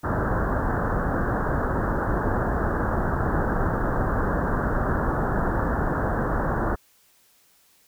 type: low-pass noise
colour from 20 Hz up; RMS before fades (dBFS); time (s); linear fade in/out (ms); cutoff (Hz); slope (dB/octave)
pink; -24; 0.03-6.76; 20; 1700; 96
effects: white hiss -60 dBFS RMS until 7.87 s